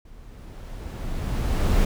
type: noise with level ramp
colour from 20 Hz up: brown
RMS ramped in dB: -47 to -17 dBFS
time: 0.05-1.85 s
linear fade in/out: 5 ms
effects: none